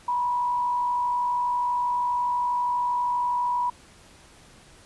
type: tone with frequency modulation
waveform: sine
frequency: 976 Hz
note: B5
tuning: 21 cents flat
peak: -22 dBFS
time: 0.08-3.7 s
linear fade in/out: 5 ms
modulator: 52.4 Hz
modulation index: 0.38
effects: pink hiss -52 dBFS RMS until 4.85 s + resampled to 24000 Hz